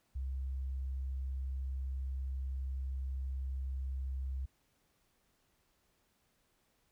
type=tone; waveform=sine; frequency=66.1 Hz; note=C2; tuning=18 cents sharp; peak=-35 dBFS; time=0.15-4.46 s; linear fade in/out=10 ms; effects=pink hiss -75 dBFS RMS until 6.91 s